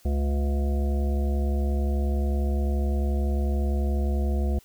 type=harmonic tone with a mistuned harmonic; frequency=71.4 Hz; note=D2; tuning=48 cents flat; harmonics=1 / 3 / 5 / 7 / 9 / 10; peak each=-22 / -32 / -36 / -39 / -41 / -42 dBFS; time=0.05-4.59 s; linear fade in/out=5 ms; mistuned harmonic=1; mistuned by=-73 cents; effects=white hiss -57 dBFS RMS until 4.64 s